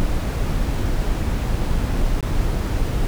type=noise with dropouts; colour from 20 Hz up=brown; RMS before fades=-20 dBFS; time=0-3.07 s; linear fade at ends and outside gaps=0 ms; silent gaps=2.208-2.227 s; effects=none